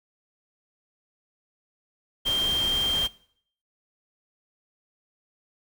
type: tone in noise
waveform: sine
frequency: 3177 Hz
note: G7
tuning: 23 cents sharp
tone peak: -22 dBFS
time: 2.25-3.08 s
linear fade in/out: 20 ms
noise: pink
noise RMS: -34 dBFS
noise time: 2.25-3.08 s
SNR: +9 dB
effects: noise-tail reverb RT60 0.6 s tail -20 dB re dry